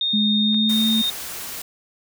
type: tone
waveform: sine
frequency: 3679 Hz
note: A#7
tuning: 24 cents flat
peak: -19 dBFS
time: 0.01-1.1 s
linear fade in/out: 2 ms
type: tone with pitch glide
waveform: sine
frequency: 210.2 to 221.4 Hz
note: G#3 to A3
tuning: +21 to +11 cents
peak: -18 dBFS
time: 0.13-1.02 s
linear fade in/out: 10 ms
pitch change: +90 cents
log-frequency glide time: 0.37-0.87 s
type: clicks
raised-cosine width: 0.3 ms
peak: -31 / -23 dBFS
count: 2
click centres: 0.529 / 0.545 s
type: noise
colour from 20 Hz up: white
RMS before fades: -32 dBFS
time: 0.69-1.62 s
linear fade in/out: 5 ms
effects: none